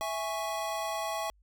square chord, C# minor, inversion first, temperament equal, 659.3 / 830.6 / 1108.7 Hz, E5 / G#5 / C#6, 0 / 0 / 0 cents, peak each -36 / -37 / -38 dBFS, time 0.01-1.3 s, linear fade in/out 0 ms, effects added 50 Hz sine -61 dBFS peak until 1.42 s

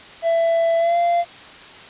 triangle tone with pitch glide, 666 to 690.3 Hz, E5 to F5, +18 to -20 cents, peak -13 dBFS, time 0.22-1.25 s, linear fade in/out 50 ms, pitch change +62 cents, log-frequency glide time 0.78-0.97 s, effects white hiss -40 dBFS RMS until 1.89 s + resampled to 8000 Hz

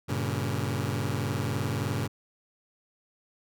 sawtooth chord, G diminished, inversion none, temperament just, 98 / 117.6 / 141.12 Hz, G2 / Bb2 / Db3, 0 / +16 / +31 cents, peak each -28 dBFS, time 0.08-2.08 s, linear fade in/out 20 ms, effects none

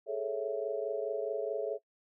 sine chord, A major seventh, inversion third, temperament equal, 415.3 / 440 / 554.4 / 659.3 Hz, G#4 / A4 / C#5 / E5, 0 / 0 / 0 / 0 cents, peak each -38 / -36 / -37 / -38 dBFS, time 0.06-1.79 s, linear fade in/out 50 ms, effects noise-tail reverb RT60 0.1 s tail -22 dB re dry

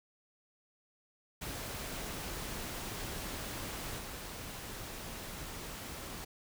pink noise with level steps, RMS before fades -41 / -44 dBFS, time 1.41-6.25 s, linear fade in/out 10 ms, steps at 3.98 s, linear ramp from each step 10 ms, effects none

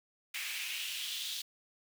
pink noise with high-pass filter sweep, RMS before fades -39 dBFS, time 0.34-1.42 s, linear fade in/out 5 ms, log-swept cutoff 2200 to 3700 Hz, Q 3.4, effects none

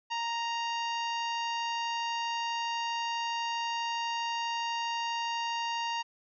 harmonic tone, 932.3 Hz, A#5, in tune, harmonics 1 / 2 / 3 / 4 / 5 / 6 / 7, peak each -32 / -41 / -37 / -47 / -44 / -49 / -51 dBFS, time 0.1-6.03 s, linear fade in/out 20 ms, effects none

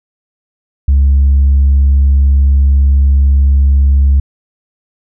sine tone, 69 Hz, C#2, 7 cents flat, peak -3 dBFS, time 0.88-4.2 s, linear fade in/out 5 ms, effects tanh soft clip ceiling -3 dBFS

